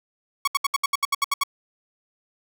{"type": "tone bursts", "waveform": "sawtooth", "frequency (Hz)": 1114, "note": "C#6", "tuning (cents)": 8, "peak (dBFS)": -15, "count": 11, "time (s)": [0.45, 1.436], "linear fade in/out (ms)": 5, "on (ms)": 26, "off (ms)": 70, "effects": []}